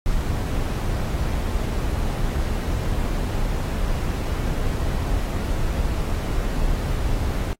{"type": "noise", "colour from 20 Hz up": "brown", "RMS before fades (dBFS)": -23, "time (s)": [0.06, 7.53], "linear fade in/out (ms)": 0, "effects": ["noise-tail reverb RT60 0.1 s tail -24 dB re dry", "AAC 48 kbps"]}